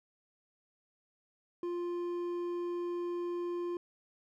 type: tone with hard clipping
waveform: triangle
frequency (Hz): 349.2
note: F4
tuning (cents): 0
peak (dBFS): -35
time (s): 1.63-3.77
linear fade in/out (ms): 2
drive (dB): 9
effects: none